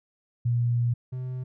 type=tone pair in turn; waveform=sine / triangle; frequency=119.6 / 127.61 Hz; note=A#2 / C3; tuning=+45 / -43 cents; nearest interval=minor second; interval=112 cents; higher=second; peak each=-21 / -28 dBFS; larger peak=first; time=0.45-0.94 / 1.12-1.44 s; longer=first; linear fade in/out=10 ms; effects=none